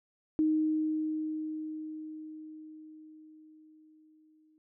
sine tone with exponential decay, 311.1 Hz, D#4, in tune, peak -23 dBFS, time 0.39-4.58 s, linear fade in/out 0 ms, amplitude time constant 910 ms, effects none

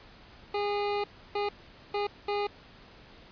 25% pulse tone bursts at uneven times, 409.3 Hz, G#4, 25 cents flat, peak -24 dBFS, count 4, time 0.54-1.04 / 1.35-1.49 / 1.94-2.07 / 2.28-2.47 s, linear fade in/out 5 ms, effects pink hiss -53 dBFS RMS until 3.31 s + resampled to 11025 Hz

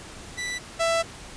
sawtooth tone pair in turn, 1975.5 / 664.2 Hz, B6 / E5, 0 / +13 cents, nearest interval octave + perfect fifth, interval 1887 cents, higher first, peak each -25 / -17 dBFS, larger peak second, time 0.37-0.59 / 0.79-1.03 s, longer second, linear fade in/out 20 ms, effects pink hiss -42 dBFS RMS until 1.36 s + resampled to 22050 Hz

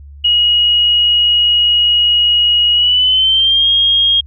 sine tone with pitch glide, 2895 to 3250 Hz, F#7 to G#7, -38 to -38 cents, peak -8 dBFS, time 0.24-4.21 s, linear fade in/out 10 ms, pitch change +200 cents, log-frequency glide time 2.73-3.68 s, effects added 71 Hz sine -32 dBFS peak until 4.26 s

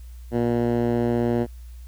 10% pulse tone with band-pass filter, 119 Hz, A#2, 36 cents sharp, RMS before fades -22 dBFS, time 0.31-1.47 s, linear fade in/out 50 ms, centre 260 Hz, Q 0.79, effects added 60 Hz sine -37 dBFS peak until 1.87 s + white hiss -58 dBFS RMS until 1.87 s

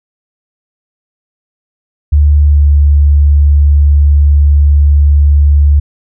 sine tone with pitch glide, 73.42 to 72.45 Hz, D2 to D2, 0 to -23 cents, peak -3 dBFS, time 2.12-5.8 s, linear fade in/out 10 ms, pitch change -23 cents, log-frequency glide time 2.46-2.64 s, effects none

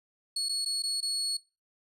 35% pulse tone with dropouts, 4365 Hz, C#8, 28 cents flat, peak -27 dBFS, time 0.36-1.37 s, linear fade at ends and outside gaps 5 ms, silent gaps 0.487-0.492 / 0.649-0.658 / 0.823-0.835 / 1.006-1.026 s, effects noise-tail reverb RT60 0.3 s tail -22 dB re dry + resampled to 32000 Hz

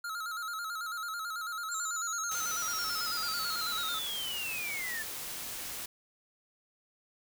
square tone with vibrato, 1347 Hz, E6, 37 cents sharp, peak -36 dBFS, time 0.04-3.99 s, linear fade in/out 5 ms, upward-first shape square, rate 9.1 Hz, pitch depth 74 cents each way
sine linear sweep, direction down, 7400 to 1728 Hz, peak -35 dBFS, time 1.71-5.03 s, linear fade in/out 10 ms
white noise, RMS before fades -40 dBFS, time 2.31-5.86 s, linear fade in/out 5 ms
effects none

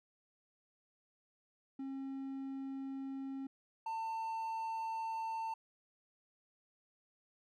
triangle tone pair in turn, 270 / 897.2 Hz, C#4 / A5, -45 / +34 cents, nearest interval octave + major sixth, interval 2079 cents, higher second, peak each -38 / -35 dBFS, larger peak second, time 1.79-3.47 / 3.86-5.54 s, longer neither, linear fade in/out 5 ms, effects none

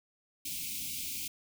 white band-stop noise, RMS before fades -38 dBFS, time 0.45-1.28 s, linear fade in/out 5 ms, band 320 to 2200 Hz, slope 96 dB/octave, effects none

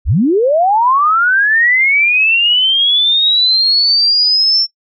sine linear sweep, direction up, 36.99 to 5430 Hz, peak -8 dBFS, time 0.05-4.67 s, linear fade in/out 50 ms, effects noise-tail reverb RT60 0.1 s tail -21 dB re dry

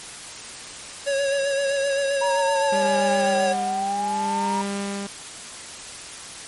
square tone with vibrato, 554.4 Hz, C#5, in tune, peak -21 dBFS, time 1.06-3.54 s, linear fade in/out 20 ms, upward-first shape sine, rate 7.7 Hz, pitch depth 31 cents each way
sine linear two-way sweep, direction down then up, 956 to 731 to 956 Hz, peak -22 dBFS, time 2.21-4.62 s, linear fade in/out 10 ms, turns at 3.62 s
sawtooth tone with tremolo, 199.6 Hz, G3, 32 cents sharp, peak -21 dBFS, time 2.72-5.07 s, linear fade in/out 5 ms, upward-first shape sine, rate 0.65 Hz, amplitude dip 60%
effects white hiss -37 dBFS RMS until 6.47 s + MP3 48 kbps

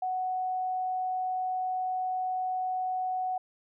sine tone, 742 Hz, F#5, 5 cents sharp, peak -28 dBFS, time 0.02-3.38 s, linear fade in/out 5 ms, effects none

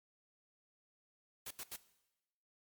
white noise bursts, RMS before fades -45 dBFS, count 3, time 1.46-1.762 s, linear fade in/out 5 ms, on 48 ms, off 79 ms, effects noise-tail reverb RT60 1.0 s tail -17 dB re dry + MP3 96 kbps

